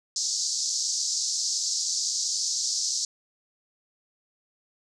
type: band-pass noise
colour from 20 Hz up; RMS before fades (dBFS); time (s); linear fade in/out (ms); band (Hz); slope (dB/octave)
white; -28; 0.16-3.05; 2; 4500 to 7000; 48
effects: none